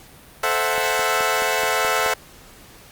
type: chord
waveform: 15% pulse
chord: F# half-diminished seventh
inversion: first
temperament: equal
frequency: 440 / 523.3 / 659.3 / 740 Hz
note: A4 / C5 / E5 / F#5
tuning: 0 / 0 / 0 / 0 cents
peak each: -18 dBFS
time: 0.43-2.14 s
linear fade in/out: 5 ms
type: click train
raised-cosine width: 1 ms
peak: -18 dBFS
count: 7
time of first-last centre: 0.78-2.062 s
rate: 4.68 Hz
effects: pink hiss -46 dBFS RMS until 2.91 s + Opus 48 kbps